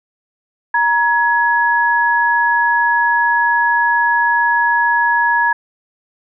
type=tone pair together; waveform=sine; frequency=943.4 / 1681 Hz; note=A#5 / G#6; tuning=+20 / +20 cents; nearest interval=minor seventh; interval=1000 cents; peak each=-14 dBFS; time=0.74-5.53 s; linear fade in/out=5 ms; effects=none